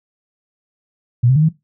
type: tone with pitch steps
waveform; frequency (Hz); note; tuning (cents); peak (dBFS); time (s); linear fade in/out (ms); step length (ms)
sine; 120.9 / 131.4 / 152.9 / 158.5; B2 / C3 / D#3 / D#3; -36 / +8 / -30 / +32; -9; 1.23-1.49; 10; 65
effects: noise-tail reverb RT60 0.2 s tail -18 dB re dry